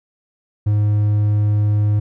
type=tone; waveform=triangle; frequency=104.5 Hz; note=G#2; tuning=11 cents sharp; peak=-11 dBFS; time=0.66-2 s; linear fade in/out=10 ms; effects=none